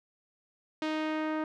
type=tone with low-pass filter sweep; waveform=sawtooth; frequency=311.1 Hz; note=D#4; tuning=in tune; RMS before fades=-32 dBFS; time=0.82-1.44 s; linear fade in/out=2 ms; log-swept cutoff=3900 to 1500 Hz; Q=1.1; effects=none